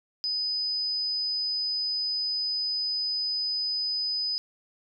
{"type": "tone", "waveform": "sine", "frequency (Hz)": 5000, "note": "D#8", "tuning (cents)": 8, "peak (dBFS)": -26, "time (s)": [0.24, 4.38], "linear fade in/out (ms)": 0, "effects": []}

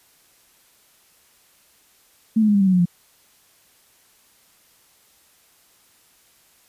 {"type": "tone with pitch steps", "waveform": "sine", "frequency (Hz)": [221.5, 214.1, 206.9, 199.97, 193.27, 186.8, 180.54, 174.49], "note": ["A3", "A3", "G#3", "G3", "G3", "F#3", "F#3", "F3"], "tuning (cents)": [12, -47, -6, 35, -24, 17, -42, -1], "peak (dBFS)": -13, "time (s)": [2.36, 2.856], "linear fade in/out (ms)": 10, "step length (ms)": 62, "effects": ["white hiss -57 dBFS RMS until 6.68 s", "resampled to 32000 Hz"]}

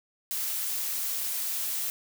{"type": "noise", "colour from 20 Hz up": "blue", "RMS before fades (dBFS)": -31, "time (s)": [0.31, 1.9], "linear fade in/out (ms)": 0, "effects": []}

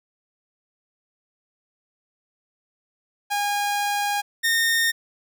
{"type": "tone pair in turn", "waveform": "sawtooth", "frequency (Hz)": [817, 1834.1], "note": ["G#5", "A#6"], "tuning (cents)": [-29, -29], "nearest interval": "octave + major second", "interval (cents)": 1400, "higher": "second", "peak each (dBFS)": [-18, -15], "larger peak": "second", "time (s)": [[3.3, 4.22], [4.43, 4.92]], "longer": "first", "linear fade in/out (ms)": 20, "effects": []}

